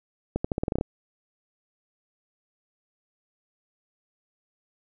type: accelerating click train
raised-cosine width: 2 ms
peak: -12 dBFS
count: 10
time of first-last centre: 0.36-0.811 s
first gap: 85 ms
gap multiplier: 0.86
effects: none